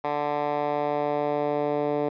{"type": "tone with band-pass filter sweep", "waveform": "10% pulse", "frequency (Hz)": 146.9, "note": "D3", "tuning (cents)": 1, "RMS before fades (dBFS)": -26, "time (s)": [0.04, 2.09], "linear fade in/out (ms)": 5, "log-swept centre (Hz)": [890, 450], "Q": 1.3, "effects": ["resampled to 11025 Hz"]}